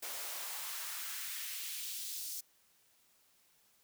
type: noise with high-pass filter sweep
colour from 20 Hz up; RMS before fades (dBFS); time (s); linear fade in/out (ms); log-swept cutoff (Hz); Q
white; -42; 0.02-2.41; 10; 450 to 5500; 1.2
effects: white hiss -70 dBFS RMS until 3.83 s